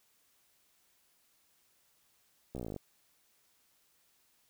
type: slowing click train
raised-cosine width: 2 ms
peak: -27 dBFS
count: 13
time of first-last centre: 2.55-2.763 s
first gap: 15 ms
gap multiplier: 1.03
effects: white hiss -71 dBFS RMS until 4.49 s